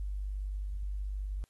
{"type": "tone", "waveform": "sine", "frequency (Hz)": 49.4, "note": "G1", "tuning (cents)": 14, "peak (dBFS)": -33, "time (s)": [0, 1.44], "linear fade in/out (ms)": 0, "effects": ["white hiss -73 dBFS RMS until 1.49 s", "AAC 32 kbps"]}